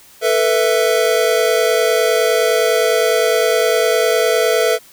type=chord; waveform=square; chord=A suspended second; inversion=none; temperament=equal with one note detuned; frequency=444.1 / 493.9 / 659.3 Hz; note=A4 / B4 / E5; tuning=+16 / 0 / 0 cents; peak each=-17 / -18 / -18 dBFS; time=0.21-4.79 s; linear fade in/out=50 ms; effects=white hiss -45 dBFS RMS until 4.92 s